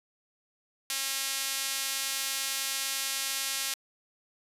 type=tone with high-pass filter; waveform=sawtooth; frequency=270.9 Hz; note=C#4; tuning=40 cents flat; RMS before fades=-32 dBFS; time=0.9-3.74 s; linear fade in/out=0 ms; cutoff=3300 Hz; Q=0.58; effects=resampled to 32000 Hz